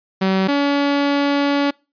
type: tone pair in turn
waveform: sawtooth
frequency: 190.6 / 284 Hz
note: G3 / C#4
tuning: -48 / +42 cents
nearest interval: perfect fifth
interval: 690 cents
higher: second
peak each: -11 dBFS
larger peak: neither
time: 0.21-0.48 / 0.48-1.71 s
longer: second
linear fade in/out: 10 ms
effects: noise-tail reverb RT60 0.3 s tail -26 dB re dry + resampled to 11025 Hz